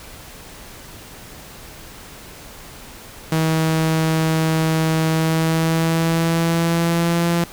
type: tone with pitch glide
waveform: sawtooth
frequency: 160 to 170.5 Hz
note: D#3 to F3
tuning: +49 to -41 cents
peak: -12 dBFS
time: 3.32-7.44 s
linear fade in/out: 2 ms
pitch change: +110 cents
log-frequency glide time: 5.1-7.3 s
effects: pink hiss -39 dBFS RMS until 7.52 s